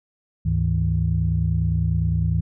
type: tone cluster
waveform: sine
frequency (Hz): 73.3 / 103.2 / 160.6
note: D2 / G#2 / E3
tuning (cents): -3 / -10 / -45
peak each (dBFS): -22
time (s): 0.45-2.41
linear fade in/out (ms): 10
effects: tanh soft clip ceiling -9 dBFS